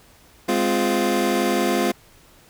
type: chord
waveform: 25% pulse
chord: F minor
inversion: first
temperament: equal with one note detuned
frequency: 207.7 / 258.8 / 349.2 Hz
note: Ab3 / C4 / F4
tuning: 0 / -19 / 0 cents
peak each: -20 / -20 / -18 dBFS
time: 0.48-1.92 s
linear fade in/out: 10 ms
effects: pink hiss -52 dBFS RMS until 2.49 s